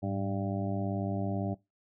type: harmonic tone with a mistuned harmonic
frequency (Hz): 98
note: G2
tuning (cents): 0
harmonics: 1 / 2 / 3 / 4 / 6 / 7 / 8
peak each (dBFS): -34 / -35 / -37 / -43 / -40 / -41 / -46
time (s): 0.02-1.55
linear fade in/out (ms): 20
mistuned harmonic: 1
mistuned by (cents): +100
effects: noise-tail reverb RT60 0.2 s tail -19 dB re dry